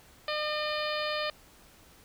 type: harmonic tone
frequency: 605 Hz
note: D#5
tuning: 49 cents flat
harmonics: 1 / 2 / 3 / 4 / 5 / 6 / 7 / 8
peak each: -33 / -36 / -38 / -39 / -40 / -41 / -41 / -42 dBFS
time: 0.28-1.3 s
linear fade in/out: 2 ms
effects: pink hiss -57 dBFS RMS until 2.04 s